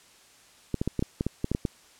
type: clicks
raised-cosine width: 3 ms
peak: -13 dBFS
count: 11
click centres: 0.743 / 0.815 / 0.876 / 0.993 / 1.025 / 1.209 / 1.266 / 1.444 / 1.516 / 1.549 / 1.652 s
effects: white hiss -56 dBFS RMS until 1.99 s + low-pass 9000 Hz 12 dB/octave